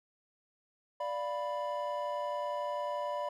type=chord; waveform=triangle; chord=B diminished; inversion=first; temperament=equal; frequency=587.3 / 698.5 / 987.8 Hz; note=D5 / F5 / B5; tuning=0 / 0 / 0 cents; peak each=-34 / -40 / -35 dBFS; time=1-3.29 s; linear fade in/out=5 ms; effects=none